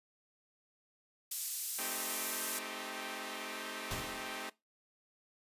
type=high-pass noise; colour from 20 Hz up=pink; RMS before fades=-38 dBFS; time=1.31-2.59 s; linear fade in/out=5 ms; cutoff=7500 Hz; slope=12 dB/octave
type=chord; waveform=5% pulse; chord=A half-diminished seventh; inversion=none; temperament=equal with one note detuned; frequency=216.5 / 261.6 / 311.1 / 392 Hz; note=A3 / C4 / Eb4 / G4; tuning=-28 / 0 / 0 / 0 cents; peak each=-35 dBFS; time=1.78-4.5 s; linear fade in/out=10 ms
type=noise with exponential decay; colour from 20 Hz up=pink; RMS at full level=-37 dBFS; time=3.91-4.47 s; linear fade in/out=0 ms; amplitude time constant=120 ms
effects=noise-tail reverb RT60 0.2 s tail -19 dB re dry + resampled to 32000 Hz